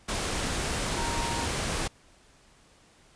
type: tone in noise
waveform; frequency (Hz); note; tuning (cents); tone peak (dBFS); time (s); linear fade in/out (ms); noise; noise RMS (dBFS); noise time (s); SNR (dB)
sine; 932.3; A#5; 0; -33; 0.97-1.46; 10; pink; -30; 0.08-1.88; -6
effects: pink hiss -59 dBFS RMS until 3.15 s + resampled to 22050 Hz